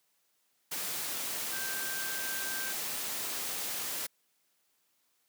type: tone in noise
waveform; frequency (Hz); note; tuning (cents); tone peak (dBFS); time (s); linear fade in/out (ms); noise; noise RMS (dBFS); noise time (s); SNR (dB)
sine; 1568; G6; 0; -39; 1.52-2.73; 10; white; -36; 0.71-4.07; -6
effects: white hiss -74 dBFS RMS until 5.28 s + high-pass 150 Hz 12 dB/octave